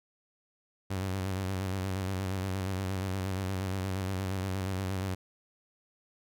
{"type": "tone with vibrato", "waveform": "sawtooth", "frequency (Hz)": 95, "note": "F#2", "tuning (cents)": 46, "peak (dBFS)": -27, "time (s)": [0.9, 5.15], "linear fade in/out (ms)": 10, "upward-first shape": "square", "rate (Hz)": 8.5, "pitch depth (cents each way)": 42, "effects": []}